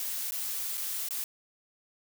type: noise with dropouts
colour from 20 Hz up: blue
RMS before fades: -34 dBFS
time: 0-1.24 s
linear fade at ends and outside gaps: 1 ms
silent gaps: 0.309-0.32 / 0.773-0.777 / 1.087-1.107 s
effects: none